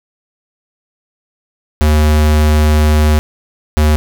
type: tone pair in turn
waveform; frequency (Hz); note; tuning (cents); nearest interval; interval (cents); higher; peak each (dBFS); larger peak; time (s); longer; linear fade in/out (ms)
square; 76.1 / 76.1; D#2 / D#2; -38 / -38; unison; 0; neither; -8; neither; 1.81-3.19 / 3.77-3.96; first; 0
effects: none